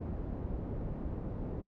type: low-pass noise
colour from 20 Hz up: pink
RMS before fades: -38 dBFS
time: 0-1.62 s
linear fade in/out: 20 ms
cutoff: 420 Hz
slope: 12 dB/octave
effects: noise-tail reverb RT60 0.1 s tail -23 dB re dry